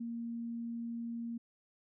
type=tone; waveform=sine; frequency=233.1 Hz; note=A#3; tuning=in tune; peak=-37 dBFS; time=0-1.38 s; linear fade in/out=10 ms; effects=none